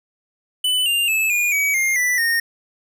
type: tone with pitch steps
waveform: square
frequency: 2997 / 2796 / 2609 / 2434 / 2271 / 2119 / 1977.3 / 1844.9 Hz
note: F#7 / F7 / E7 / D#7 / C#7 / C7 / B6 / A#6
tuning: +22 / +1 / -18 / -39 / +41 / +21 / +2 / -18 cents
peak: -17 dBFS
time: 0.64-2.4 s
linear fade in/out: 5 ms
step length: 220 ms
effects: none